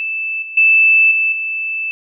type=tone with level steps; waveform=sine; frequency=2637 Hz; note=E7; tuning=in tune; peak=-18 / -26 / -7 / -12 / -18 dBFS; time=0-1.91 s; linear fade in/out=0 ms; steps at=0.42 / 0.57 / 1.11 / 1.32 s; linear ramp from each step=5 ms; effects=none